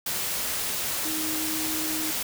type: tone in noise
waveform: sine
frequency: 313.3 Hz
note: D#4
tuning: 12 cents sharp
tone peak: -32 dBFS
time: 1.05-2.11 s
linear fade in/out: 5 ms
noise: white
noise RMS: -29 dBFS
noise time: 0.06-2.23 s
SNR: -6 dB
effects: none